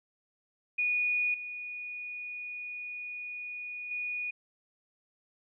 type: tone with level steps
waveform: sine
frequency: 2460 Hz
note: D#7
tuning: 20 cents flat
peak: -26 / -37 / -32 dBFS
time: 0.78-4.31 s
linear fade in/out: 10 ms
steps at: 1.34 / 3.91 s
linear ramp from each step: 2 ms
effects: none